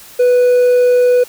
triangle tone with hard clipping, 493.9 Hz, B4, in tune, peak -8 dBFS, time 0.19-1.24 s, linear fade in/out 10 ms, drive 5 dB, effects white hiss -38 dBFS RMS until 1.28 s

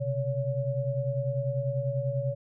sine tone cluster, 126.3 / 136.4 / 563 Hz, B2 / C#3 / C#5, +39 / -28 / +27 cents, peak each -30 / -32 / -31 dBFS, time 0-2.35 s, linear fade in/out 20 ms, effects none

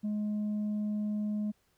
sine tone, 210 Hz, G#3, 19 cents sharp, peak -27 dBFS, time 0.03-1.52 s, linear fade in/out 20 ms, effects tanh soft clip ceiling -29 dBFS + pink hiss -72 dBFS RMS until 1.77 s

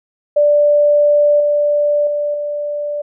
sine tone with level steps, 587.3 Hz, D5, in tune, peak -8 / -11 / -15 / -18 dBFS, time 0.36-3.02 s, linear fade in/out 10 ms, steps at 1.4 / 2.07 / 2.34 s, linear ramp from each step 2 ms, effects none

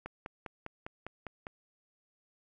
click train, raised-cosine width 0.5 ms, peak -25 dBFS, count 8, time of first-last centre 0.06-1.468 s, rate 4.97 Hz, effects none

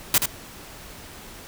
white noise with echo, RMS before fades -17 dBFS, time 0.14-0.18 s, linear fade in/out 2 ms, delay 78 ms, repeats 1, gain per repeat -6 dB, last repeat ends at 0.258 s, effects pink hiss -42 dBFS RMS until 1.47 s

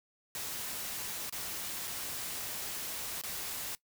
white noise with dropouts, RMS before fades -39 dBFS, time 0.35-3.75 s, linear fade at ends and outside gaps 0 ms, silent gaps 1.296-1.325 / 1.874-1.878 / 3.214-3.236 s, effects noise-tail reverb RT60 0.1 s tail -20 dB re dry

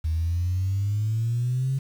sine exponential sweep, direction up, 77.8 to 136.5 Hz, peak -21 dBFS, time 0.04-1.79 s, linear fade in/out 10 ms, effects tanh soft clip ceiling -17 dBFS + 8-bit

